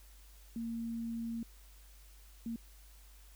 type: tone bursts at uneven times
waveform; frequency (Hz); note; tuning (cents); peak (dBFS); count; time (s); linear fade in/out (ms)
sine; 230; A#3; -23; -36; 2; 0.56-1.43 / 2.46-2.56; 2
effects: added 50 Hz sine -55 dBFS peak until 3.35 s + white hiss -63 dBFS RMS until 3.35 s